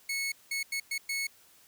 sawtooth tone bursts at uneven times, 2200 Hz, C#7, 14 cents flat, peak -27 dBFS, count 5, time 0.09-0.32 / 0.51-0.63 / 0.72-0.8 / 0.91-0.98 / 1.09-1.27 s, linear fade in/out 5 ms, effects white hiss -60 dBFS RMS until 1.67 s

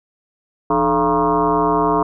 sine tone with frequency modulation, 689 Hz, F5, 24 cents flat, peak -13 dBFS, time 0.7-2.03 s, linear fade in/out 5 ms, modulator 129 Hz, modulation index 3.6, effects none

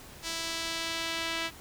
sawtooth tone with band-pass filter sweep, 329.6 Hz, E4, in tune, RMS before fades -34 dBFS, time 0.22-1.51 s, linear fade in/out 50 ms, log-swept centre 5200 to 2900 Hz, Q 1.1, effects pink hiss -49 dBFS RMS until 1.6 s

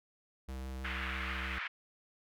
square tone with vibrato, 65.41 Hz, C2, in tune, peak -40 dBFS, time 0.48-1.59 s, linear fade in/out 10 ms, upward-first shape sine, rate 6.3 Hz, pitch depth 11 cents each way
pink band-pass noise, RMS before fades -40 dBFS, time 0.84-1.68 s, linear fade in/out 10 ms, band 1300 to 2600 Hz, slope 24 dB/octave
effects none

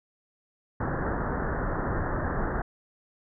pink low-pass noise, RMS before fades -29 dBFS, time 0.8-2.62 s, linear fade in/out 5 ms, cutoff 1800 Hz, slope 96 dB/octave, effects none

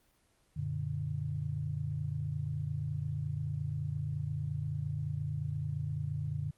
sine chord, Gb augmented, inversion none, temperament equal with one note detuned, 92.5 / 118.03 / 146.83 Hz, Gb2 / Bb2 / D3, 0 / +22 / 0 cents, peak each -39 / -39 / -35 dBFS, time 0.56-6.51 s, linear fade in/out 10 ms, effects pink hiss -70 dBFS RMS until 6.57 s + Opus 24 kbps

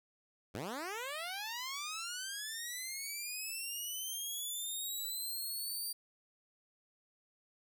10% pulse linear sweep, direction up, 82.41 to 4699 Hz, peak -31 dBFS, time 0.54-5.93 s, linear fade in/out 10 ms, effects none

